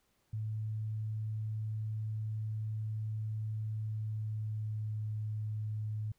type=tone with pitch glide; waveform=sine; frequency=108.6 to 107.35 Hz; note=A2 to A2; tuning=-22 to -42 cents; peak=-34 dBFS; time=0.33-6.12 s; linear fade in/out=5 ms; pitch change=-20 cents; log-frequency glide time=3.73-5.08 s; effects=pink hiss -75 dBFS RMS until 6.18 s